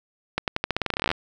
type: accelerating click train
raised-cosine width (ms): 0.3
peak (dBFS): -7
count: 19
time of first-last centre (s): 0.38-1.115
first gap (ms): 98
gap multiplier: 0.88
effects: none